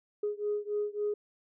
sine beating tone pair, 414.4 / 418 Hz, G#4 / G#4, -4 / +11 cents, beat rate 3.6 Hz, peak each -32 / -33 dBFS, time 0.23-1.14 s, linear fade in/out 5 ms, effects tanh soft clip ceiling -23 dBFS

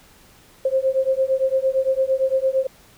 sine beating tone pair, 525 / 533.8 Hz, C5 / C5, +6 / +35 cents, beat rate 8.8 Hz, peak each -20 dBFS, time 0.65-2.67 s, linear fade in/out 5 ms, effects pink hiss -51 dBFS RMS until 2.97 s

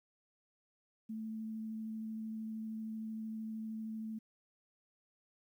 sine tone with vibrato, 220.1 Hz, A3, 1 cent sharp, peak -39 dBFS, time 1.09-4.19 s, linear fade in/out 10 ms, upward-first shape sine, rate 13 Hz, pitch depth 9 cents each way, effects 12-bit

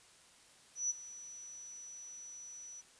sine tone with ADSR envelope, 5920 Hz, F#8, in tune, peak -30 dBFS, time 0.75-2.82 s, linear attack 150 ms, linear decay 22 ms, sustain -17 dB, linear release 24 ms, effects white hiss -62 dBFS RMS until 2.99 s + resampled to 22050 Hz

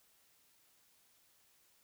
silence, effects white hiss -70 dBFS RMS until 1.83 s

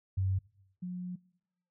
sine tone pair in turn, 95.2 / 180.06 Hz, F#2 / F#3, +50 / -47 cents, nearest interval major seventh, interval 1103 cents, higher second, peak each -27 / -35 dBFS, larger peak first, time 0.17-0.39 / 0.82-1.16 s, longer second, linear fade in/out 10 ms, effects noise-tail reverb RT60 0.9 s tail -24 dB re dry

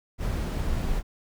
brown noise, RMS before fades -27 dBFS, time 0.18-1.03 s, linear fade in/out 50 ms, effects none

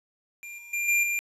square tone with level steps, 2389 Hz, D7, 29 cents sharp, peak -39 / -44 / -27 / -21 / -26 dBFS, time 0.43-1.19 s, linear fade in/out 0 ms, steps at 0.58 / 0.73 / 0.88 / 1.03 s, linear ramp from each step 5 ms, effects resampled to 32000 Hz + 10-bit

